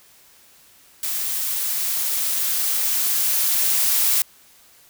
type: noise with level ramp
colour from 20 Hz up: blue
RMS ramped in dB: -25 to -18 dBFS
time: 1.03-4.22 s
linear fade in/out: 2 ms
effects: white hiss -52 dBFS RMS until 4.89 s